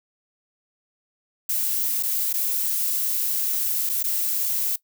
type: noise with dropouts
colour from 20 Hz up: violet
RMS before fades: -24 dBFS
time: 1.49-4.76 s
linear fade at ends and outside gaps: 5 ms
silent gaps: 2.027-2.033 / 2.329-2.338 / 3.892-3.896 / 4.029-4.039 s
effects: noise-tail reverb RT60 0.1 s tail -19 dB re dry